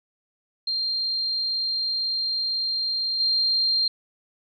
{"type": "tone with level steps", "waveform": "sine", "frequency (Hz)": 4186, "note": "C8", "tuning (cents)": 0, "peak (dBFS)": [-23, -19], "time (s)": [0.67, 3.88], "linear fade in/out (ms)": 5, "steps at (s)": 3.2, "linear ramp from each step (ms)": 2, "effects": []}